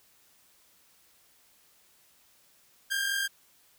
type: tone pair together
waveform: sawtooth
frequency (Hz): 1592.3 / 1638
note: G6 / G#6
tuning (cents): +27 / -24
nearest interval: unison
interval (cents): 49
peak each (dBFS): -25 / -31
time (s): 2.9-3.28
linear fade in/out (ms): 20
effects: white hiss -63 dBFS RMS until 3.78 s